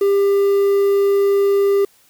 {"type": "tone with quantisation", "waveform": "triangle", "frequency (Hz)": 398.5, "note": "G4", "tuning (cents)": 28, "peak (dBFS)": -10, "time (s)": [0.01, 1.85], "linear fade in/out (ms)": 5, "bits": 6, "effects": ["white hiss -54 dBFS RMS until 2.09 s"]}